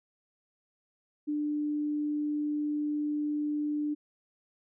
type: tone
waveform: sine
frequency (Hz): 297.2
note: D4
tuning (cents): +21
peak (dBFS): -28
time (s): 1.27-3.95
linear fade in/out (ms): 20
effects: none